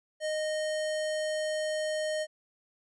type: tone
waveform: square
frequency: 618 Hz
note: D#5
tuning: 12 cents flat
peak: -30 dBFS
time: 0.2-2.27 s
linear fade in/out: 50 ms
effects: resampled to 24000 Hz